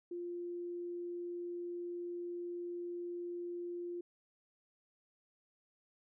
sine tone, 349.2 Hz, F4, in tune, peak -39 dBFS, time 0.11-4.01 s, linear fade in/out 5 ms, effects none

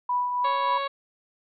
sine tone with tremolo, 985 Hz, B5, 5 cents flat, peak -21 dBFS, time 0.09-0.78 s, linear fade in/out 5 ms, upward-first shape triangle, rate 3.5 Hz, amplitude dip 45%
harmonic tone, 554.4 Hz, C#5, in tune, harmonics 1 / 2 / 3 / 4 / 5 / 6 / 7 / 8, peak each -32 / -28 / -39 / -39 / -43 / -44 / -39 / -50 dBFS, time 0.44-0.88 s, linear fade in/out 10 ms
effects none

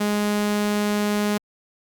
sawtooth tone, 207.7 Hz, G#3, in tune, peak -16 dBFS, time 0-1.38 s, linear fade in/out 10 ms, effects Opus 48 kbps

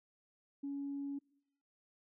sine tone, 280.5 Hz, C#4, 21 cents sharp, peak -37 dBFS, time 0.63-1.19 s, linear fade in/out 10 ms, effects noise-tail reverb RT60 0.8 s tail -26 dB re dry + tanh soft clip ceiling -33 dBFS

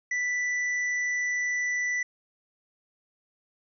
sine tone with tanh clipping, 1975.5 Hz, B6, in tune, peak -27 dBFS, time 0.11-2.03 s, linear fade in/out 5 ms, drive 8 dB, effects resampled to 16000 Hz

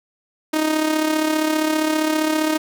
sawtooth tone with amplitude modulation, 311.1 Hz, D#4, in tune, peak -11 dBFS, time 0.53-2.58 s, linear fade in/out 10 ms, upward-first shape sine, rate 35.1 Hz, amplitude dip 55%, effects none

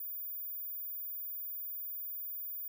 sine tone, 14860 Hz, A#9, 7 cents flat, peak -38 dBFS, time 0-2.68 s, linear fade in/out 2 ms, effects none

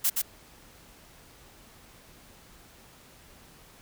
blue noise with echo, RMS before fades -24 dBFS, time 0.04-0.1 s, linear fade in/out 10 ms, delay 120 ms, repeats 1, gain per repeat -3 dB, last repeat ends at 0.22 s, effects pink hiss -54 dBFS RMS until 3.81 s

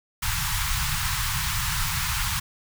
pink band-stop noise, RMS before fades -26 dBFS, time 0.22-2.4 s, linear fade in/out 10 ms, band 160 to 910 Hz, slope 48 dB/octave, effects none

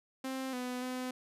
sawtooth tone with pitch steps, 263.4 / 249.7 / 253.8 Hz, C4 / B3 / B3, +12 / +19 / +47 cents, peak -32 dBFS, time 0.24-1.11 s, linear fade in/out 5 ms, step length 290 ms, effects resampled to 32000 Hz

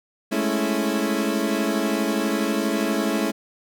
30% pulse chord, A major seventh, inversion third, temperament equal, 207.7 / 220 / 277.2 / 329.6 Hz, G#3 / A3 / C#4 / E4, 0 / 0 / 0 / 0 cents, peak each -24 dBFS, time 0.31-3.32 s, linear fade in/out 20 ms, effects none

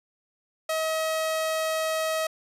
sawtooth tone, 637 Hz, D#5, 41 cents sharp, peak -21 dBFS, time 0.69-2.27 s, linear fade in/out 5 ms, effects resampled to 32000 Hz

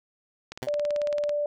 click train, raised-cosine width 0.2 ms, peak -20 dBFS, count 15, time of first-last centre 0.52-1.293 s, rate 18.1 Hz
10% pulse tone with exponential decay, 128.4 Hz, C3, 32 cents flat, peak -21 dBFS, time 0.62-0.71 s, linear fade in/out 5 ms, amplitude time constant 19 ms
sine tone, 587.3 Hz, D5, in tune, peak -24 dBFS, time 0.67-1.46 s, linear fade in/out 2 ms
effects none

